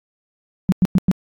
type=tone bursts; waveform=sine; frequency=185 Hz; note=F#3; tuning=in tune; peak=-10 dBFS; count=4; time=0.69-1.114 s; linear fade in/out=0 ms; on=31 ms; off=100 ms; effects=AAC 48 kbps